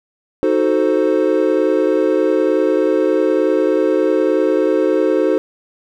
triangle chord, D# diminished seventh, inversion none, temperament equal, 311.1 / 370 / 440 / 523.3 Hz, D#4 / F#4 / A4 / C5, 0 / 0 / 0 / 0 cents, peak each -16 dBFS, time 0.43-5.38 s, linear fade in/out 0 ms, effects none

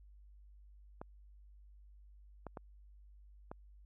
clicks, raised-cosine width 1 ms, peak -30 dBFS, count 4, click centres 1.015 / 2.467 / 2.572 / 3.515 s, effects added 50 Hz sine -56 dBFS peak until 3.85 s

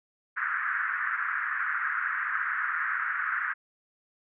pink band-pass noise, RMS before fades -30 dBFS, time 0.36-3.54 s, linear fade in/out 20 ms, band 1300 to 1800 Hz, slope 48 dB/octave, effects none

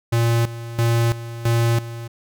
square tone with tremolo, 116.54 Hz, A#2, in tune, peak -16 dBFS, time 0.12-2.08 s, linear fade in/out 10 ms, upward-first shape square, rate 1.5 Hz, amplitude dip 80%, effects none

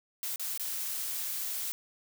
blue noise with dropouts, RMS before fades -35 dBFS, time 0.23-1.72 s, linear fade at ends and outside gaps 0 ms, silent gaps 0.359-0.396 / 0.576-0.597 s, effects none

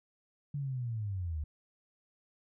sine linear sweep, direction down, 146.1 to 72 Hz, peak -33 dBFS, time 0.54-1.44 s, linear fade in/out 5 ms, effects none

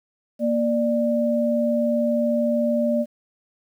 sine tone pair together, 234.9 / 592 Hz, A#3 / D5, +13 / +14 cents, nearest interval octave + major third, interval 1601 cents, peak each -21 dBFS, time 0.39-3.06 s, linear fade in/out 50 ms, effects 9-bit

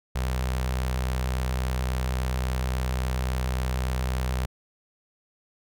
sawtooth tone with notch filter, 63.6 Hz, C2, 48 cents flat, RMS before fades -27 dBFS, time 0.15-4.46 s, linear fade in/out 10 ms, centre 290 Hz, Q 1.1, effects none

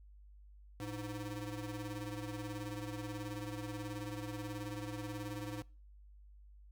30% pulse ring-modulated tone, 207.7 Hz, G#3, in tune, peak -35 dBFS, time 0.8-5.62 s, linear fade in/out 0 ms, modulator 94.6 Hz, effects noise-tail reverb RT60 0.4 s tail -25 dB re dry + added 50 Hz sine -55 dBFS peak until 6.71 s

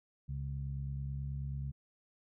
harmonic tone, 69.3 Hz, C#2, in tune, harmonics 1 / 2 / 3, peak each -40 / -38 / -53 dBFS, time 0.28-1.72 s, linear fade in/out 20 ms, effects none

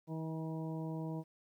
harmonic tone with a mistuned harmonic, 160 Hz, D#3, 49 cents sharp, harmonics 1 / 2 / 3 / 4 / 5 / 6, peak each -39 / -43 / -49 / -50 / -56 / -52 dBFS, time 0.07-1.24 s, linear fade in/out 50 ms, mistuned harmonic 5, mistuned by +21 cents, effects 12-bit

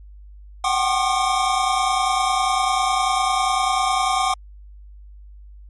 square tone cluster, 744 / 774 / 1077 / 1205 Hz, F#5 / G5 / C6 / D6, +9 / -22 / +50 / +44 cents, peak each -24 dBFS, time 0.64-4.34 s, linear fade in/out 5 ms, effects added 50 Hz sine -39 dBFS peak until 5.69 s + MP3 48 kbps

